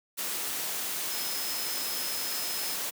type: tone in noise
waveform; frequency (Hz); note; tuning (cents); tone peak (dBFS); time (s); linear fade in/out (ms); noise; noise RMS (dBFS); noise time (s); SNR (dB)
sine; 5140; E8; -45; -37; 1.1-2.76; 20; white; -33; 0.17-2.91; -7
effects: high-pass 200 Hz 12 dB/octave